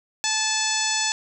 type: harmonic tone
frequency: 870 Hz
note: A5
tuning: 20 cents flat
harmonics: 1 / 2 / 3 / 4 / 5 / 6 / 7 / 8 / 9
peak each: -30 / -30 / -30 / -30 / -30 / -30 / -30 / -30 / -30 dBFS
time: 0.24-1.12 s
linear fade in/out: 0 ms
effects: none